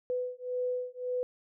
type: beating tone pair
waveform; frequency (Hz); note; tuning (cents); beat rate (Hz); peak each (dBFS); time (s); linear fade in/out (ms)
sine; 498.2 / 500; B4 / B4; +15 / +21; 1.8; -34 / -34; 0.1-1.23; 0
effects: none